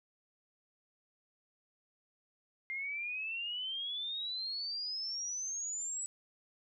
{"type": "exponential sweep", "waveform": "sine", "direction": "up", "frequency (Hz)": [2100, 7902], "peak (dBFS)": -36, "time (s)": [2.7, 6.06], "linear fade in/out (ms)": 0, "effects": []}